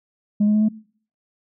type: tone with pitch steps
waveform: sine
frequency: 207.7 / 210.5 / 213.3 / 216.1 Hz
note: G#3 / G#3 / G#3 / A3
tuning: 0 / +24 / +46 / -31 cents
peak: -12 dBFS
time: 0.4-0.688 s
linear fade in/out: 10 ms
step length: 72 ms
effects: noise-tail reverb RT60 0.5 s tail -22 dB re dry + tanh soft clip ceiling -12 dBFS